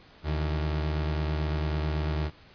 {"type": "tone pair together", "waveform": "30% pulse", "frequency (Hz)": [76.1, 161.25], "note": ["D#2", "E3"], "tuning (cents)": [-38, -38], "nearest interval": "octave + minor second", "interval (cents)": 1300, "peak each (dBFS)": [-24, -36], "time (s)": [0.23, 2.31], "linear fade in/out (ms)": 50, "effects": ["pink hiss -54 dBFS RMS until 2.54 s", "resampled to 11025 Hz"]}